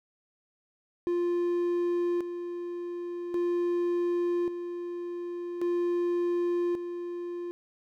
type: tone with tremolo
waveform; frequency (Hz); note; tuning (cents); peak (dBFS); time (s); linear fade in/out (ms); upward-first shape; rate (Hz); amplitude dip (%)
triangle; 349.2; F4; 0; -23; 1.07-7.51; 0; square; 0.44; 60
effects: none